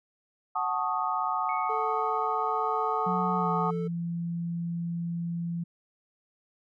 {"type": "chord", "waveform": "sine", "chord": "D# half-diminished seventh", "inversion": "first", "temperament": "equal", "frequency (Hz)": [740, 880, 1108.7, 1244.5], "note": ["F#5", "A5", "C#6", "D#6"], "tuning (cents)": [0, 0, 0, 0], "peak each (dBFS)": [-32, -32, -33, -30], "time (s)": [0.55, 3.71], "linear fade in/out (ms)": 10}
{"type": "tone with exponential decay", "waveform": "sine", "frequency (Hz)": 2212, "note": "C#7", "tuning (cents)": -4, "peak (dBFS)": -36, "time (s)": [1.49, 2.78], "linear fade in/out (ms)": 1, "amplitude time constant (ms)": 280}
{"type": "tone with tremolo", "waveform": "triangle", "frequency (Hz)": 440, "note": "A4", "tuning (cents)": 0, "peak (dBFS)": -30, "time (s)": [1.69, 3.88], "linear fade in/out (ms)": 10, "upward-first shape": "triangle", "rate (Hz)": 1.1, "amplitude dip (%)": 25}
{"type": "tone with pitch glide", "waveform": "sine", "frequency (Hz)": [180, 170], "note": ["F#3", "F3"], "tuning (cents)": [-47, -46], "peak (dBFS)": -29, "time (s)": [3.06, 5.64], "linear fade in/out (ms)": 10, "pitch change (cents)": -99, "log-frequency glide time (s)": [3.37, 3.5]}
{"effects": []}